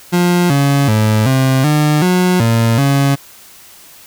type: tone with pitch steps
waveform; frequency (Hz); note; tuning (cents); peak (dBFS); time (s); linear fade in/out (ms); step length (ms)
30% pulse; 176.4 / 140.4 / 108.1 / 132.1 / 150.4 / 181.5 / 114.8 / 139.2; F3 / C#3 / A2 / C3 / D3 / F#3 / A#2 / C#3; +18 / +22 / -30 / +17 / +42 / -33 / -26 / +8; -7; 0.12-3.16; 20; 380
effects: white hiss -40 dBFS RMS until 4.06 s